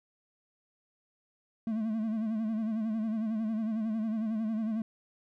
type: tone with vibrato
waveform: triangle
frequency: 220 Hz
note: A3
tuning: in tune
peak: -27 dBFS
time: 1.67-4.82 s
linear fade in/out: 2 ms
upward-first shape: sine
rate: 11 Hz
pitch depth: 65 cents each way
effects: none